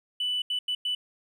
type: tone bursts at uneven times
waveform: triangle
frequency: 2980 Hz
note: F#7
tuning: 12 cents sharp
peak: -23 dBFS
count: 4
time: 0.2-0.42 / 0.5-0.59 / 0.68-0.75 / 0.85-0.95 s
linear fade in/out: 5 ms
effects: tanh soft clip ceiling -22 dBFS